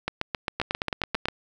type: two click trains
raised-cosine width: 0.3 ms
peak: -10 / -10 dBFS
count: 10 / 7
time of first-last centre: 0.08-1.285 / 0.6-1.256 s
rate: 7.47 / 9.15 Hz
effects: 8-bit